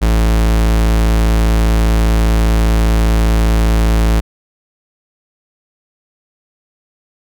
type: tone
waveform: 45% pulse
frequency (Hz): 55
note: A1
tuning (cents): 0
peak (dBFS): -9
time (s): 0.01-4.21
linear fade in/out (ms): 20
effects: none